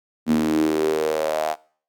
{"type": "tone with high-pass filter sweep", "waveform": "sawtooth", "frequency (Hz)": 77.78, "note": "D#2", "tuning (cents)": 0, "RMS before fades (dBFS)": -21, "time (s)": [0.26, 1.56], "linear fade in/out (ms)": 50, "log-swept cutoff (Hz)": [230, 720], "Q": 7.3, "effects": ["noise-tail reverb RT60 0.5 s tail -23 dB re dry"]}